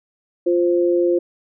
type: tone pair together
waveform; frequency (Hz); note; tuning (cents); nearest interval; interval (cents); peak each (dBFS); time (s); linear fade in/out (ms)
sine; 349.2 / 523.2; F4 / C5; 0 / 0; perfect fifth; 700; -15 / -20; 0.46-1.19; 10
effects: none